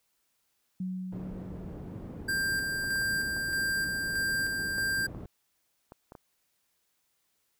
sine tone with exponential decay, 185 Hz, F#3, in tune, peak -30 dBFS, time 0.8-3.2 s, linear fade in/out 5 ms, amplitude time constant 520 ms
white low-pass noise, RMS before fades -42 dBFS, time 1.12-5.26 s, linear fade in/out 2 ms, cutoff 270 Hz, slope 12 dB/octave
square tone with tremolo, 1585 Hz, G6, 19 cents sharp, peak -28 dBFS, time 2.28-5.07 s, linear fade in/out 10 ms, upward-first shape square, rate 1.6 Hz, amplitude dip 30%
clicks, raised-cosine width 1 ms, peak -32 dBFS, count 9, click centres 2.842 / 2.959 / 3.017 / 3.366 / 4.783 / 5.148 / 5.921 / 6.121 / 6.152 s
effects white hiss -75 dBFS RMS until 7.59 s

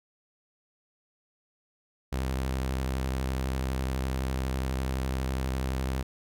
sawtooth tone with vibrato, 65.41 Hz, C2, in tune, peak -24 dBFS, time 2.12-6.03 s, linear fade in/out 10 ms, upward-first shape triangle, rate 12 Hz, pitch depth 47 cents each way, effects none

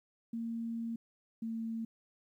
sine tone pair in turn, 229.9 / 226.2 Hz, A#3 / A3, -24 / +48 cents, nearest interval unison, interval 28 cents, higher first, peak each -35 / -35 dBFS, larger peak neither, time 0.33-0.96 / 1.42-1.85 s, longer first, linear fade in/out 5 ms, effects 12-bit

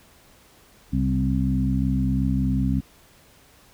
harmonic tone with a mistuned harmonic, 65.41 Hz, C2, in tune, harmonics 1 / 2 / 3 / 4, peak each -25 / -25 / -25 / -25 dBFS, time 0.92-2.81 s, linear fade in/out 20 ms, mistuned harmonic 2, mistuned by +29 cents, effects pink hiss -54 dBFS RMS until 3.73 s

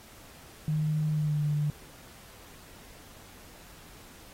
sine tone with pitch glide, 153.8 to 148.48 Hz, D#3 to D3, -20 to +19 cents, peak -25 dBFS, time 0.68-1.7 s, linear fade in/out 0 ms, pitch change -61 cents, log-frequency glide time 1.09-1.4 s, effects pink hiss -52 dBFS RMS until 4.33 s + AAC 48 kbps

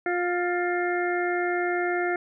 harmonic tone with a mistuned harmonic, 353.5 Hz, F4, 21 cents sharp, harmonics 1 / 2 / 4 / 5 / 6, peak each -26 / -29 / -32 / -33 / -34 dBFS, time 0.06-2.16 s, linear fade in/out 2 ms, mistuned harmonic 4, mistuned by -19 cents, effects none

